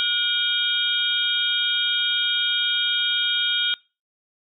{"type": "tone cluster", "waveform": "sine", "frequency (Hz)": [1442, 2367, 2953, 3250, 3698], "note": ["F#6", "D7", "F#7", "G#7", "A#7"], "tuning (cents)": [-45, 13, -4, -38, -15], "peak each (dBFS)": [-27, -31, -31, -22, -26], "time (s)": [0, 3.74], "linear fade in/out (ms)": 0, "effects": ["noise-tail reverb RT60 0.3 s tail -24 dB re dry"]}